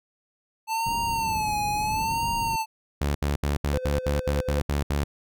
square tone with vibrato, 880 Hz, A5, in tune, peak -25 dBFS, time 0.67-2.66 s, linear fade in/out 50 ms, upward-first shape sine, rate 0.76 Hz, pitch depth 95 cents each way
white low-pass noise, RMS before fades -35 dBFS, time 0.86-2.56 s, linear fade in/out 5 ms, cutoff 150 Hz, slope 12 dB/octave
sawtooth tone bursts, 72 Hz, D2, 34 cents flat, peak -19 dBFS, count 10, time 3.01-5.04 s, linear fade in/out 5 ms, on 140 ms, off 70 ms
triangle tone with tremolo, 511 Hz, C5, 41 cents flat, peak -24 dBFS, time 3.73-4.6 s, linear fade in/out 10 ms, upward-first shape sine, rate 9.5 Hz, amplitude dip 60%
effects none

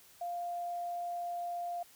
sine tone, 698.5 Hz, F5, in tune, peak -35 dBFS, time 0.21-1.83 s, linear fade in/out 5 ms, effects white hiss -60 dBFS RMS until 1.95 s

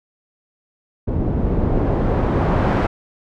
pink noise with low-pass filter sweep, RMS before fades -18 dBFS, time 1.07-2.87 s, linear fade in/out 10 ms, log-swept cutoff 330 to 1300 Hz, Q 0.72, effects none

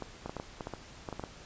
clicks, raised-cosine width 1 ms, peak -23 dBFS, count 12, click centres 0.023 / 0.26 / 0.295 / 0.367 / 0.399 / 0.608 / 0.671 / 0.737 / 1.088 / 1.127 / 1.196 / 1.238 s, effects pink hiss -51 dBFS RMS until 1.45 s + resampled to 16000 Hz

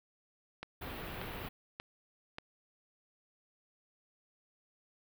click train, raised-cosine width 0.3 ms, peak -25 dBFS, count 4, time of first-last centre 0.63-2.384 s, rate 1.71 Hz
pink band-stop noise, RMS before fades -43 dBFS, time 0.81-1.49 s, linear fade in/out 10 ms, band 3500 to 14000 Hz, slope 24 dB/octave
effects none

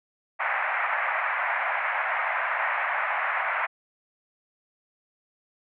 white band-pass noise, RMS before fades -27 dBFS, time 0.39-3.67 s, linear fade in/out 20 ms, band 640 to 2200 Hz, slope 48 dB/octave, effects none

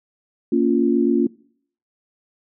sine chord, Bb minor, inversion none, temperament equal with one note detuned, 233.1 / 280.1 / 349.2 Hz, Bb3 / Db4 / F4, 0 / +18 / 0 cents, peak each -19 dBFS, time 0.52-1.27 s, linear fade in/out 5 ms, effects noise-tail reverb RT60 0.6 s tail -23 dB re dry

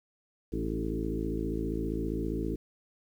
harmonic tone with a mistuned harmonic, 55 Hz, A1, in tune, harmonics 1 / 2 / 3 / 4 / 5 / 6 / 7 / 8, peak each -35 / -41 / -39 / -39 / -38 / -36 / -39 / -40 dBFS, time 0.52-2.56 s, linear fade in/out 10 ms, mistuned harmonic 6, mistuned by -30 cents, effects 10-bit

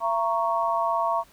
sine chord, A# diminished, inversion second, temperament equal with one note detuned, 675.4 / 932.3 / 1108.7 Hz, E5 / A#5 / C#6, +42 / 0 / 0 cents, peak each -26 dBFS, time 0-1.24 s, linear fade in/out 50 ms, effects pink hiss -56 dBFS RMS until 1.32 s

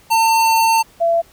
square / sine tone pair in turn, 901 / 673.7 Hz, A5 / E5, +41 / +38 cents, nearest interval perfect fourth, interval 503 cents, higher first, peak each -12 dBFS, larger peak neither, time 0.1-0.83 / 1-1.22 s, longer first, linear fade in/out 20 ms, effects pink hiss -49 dBFS RMS until 1.32 s

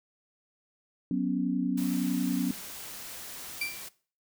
sine chord, F# suspended fourth, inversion none, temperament just, 185 / 246.7 / 277.5 Hz, F#3 / B3 / C#4, 0 / -2 / +2 cents, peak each -30 dBFS, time 1.11-2.51 s, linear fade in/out 2 ms
white noise, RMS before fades -42 dBFS, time 1.77-3.89 s, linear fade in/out 10 ms
35% pulse tone with exponential decay, 2351 Hz, D7, 1 cent sharp, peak -25 dBFS, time 3.61-3.86 s, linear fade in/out 5 ms, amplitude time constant 54 ms
effects noise-tail reverb RT60 0.4 s tail -19 dB re dry

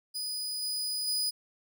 sawtooth tone with level steps, 4968 Hz, D#8, 3 cents flat, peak -30 / -28 / -25 dBFS, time 0.14-1.31 s, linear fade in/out 20 ms, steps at 0.62 / 1.07 s, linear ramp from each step 10 ms, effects none

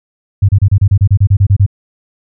sine tone bursts, 99 Hz, G2, 18 cents sharp, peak -4 dBFS, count 13, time 0.42-1.664 s, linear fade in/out 10 ms, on 68 ms, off 30 ms, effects none

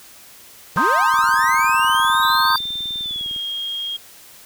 45% pulse linear sweep, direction up, 142.3 to 4699 Hz, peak -22 dBFS, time 0.76-2.58 s, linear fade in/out 0 ms
sine chord, C minor seventh, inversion third, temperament equal, 932.3 / 1046.5 / 1244.5 / 1568 Hz, Bb5 / C6 / Eb6 / G6, 0 / 0 / 0 / 0 cents, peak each -21 / -19 / -19 / -20 dBFS, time 0.77-2.56 s, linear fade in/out 2 ms
click train, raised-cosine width 3 ms, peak -29 dBFS, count 45, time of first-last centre 1.14-3.362 s, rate 19.8 Hz
sine tone with pitch glide, 3584 to 3249 Hz, A7 to G#7, +31 to -39 cents, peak -23 dBFS, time 2.22-3.97 s, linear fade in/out 10 ms, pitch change -170 cents, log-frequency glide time 3.01-3.29 s
effects white hiss -44 dBFS RMS until 4.45 s

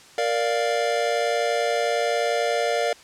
square chord, Bb major, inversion none, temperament equal, 466.2 / 587.3 / 698.5 Hz, Bb4 / D5 / F5, 0 / 0 / 0 cents, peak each -26 dBFS, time 0.18-2.93 s, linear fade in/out 2 ms, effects white hiss -48 dBFS RMS until 3.03 s + low-pass 7000 Hz 12 dB/octave

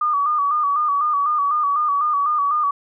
sine tone with vibrato, 1174.7 Hz, D6, in tune, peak -16 dBFS, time 0.01-2.71 s, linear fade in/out 5 ms, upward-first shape square, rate 4 Hz, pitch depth 59 cents each way, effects none

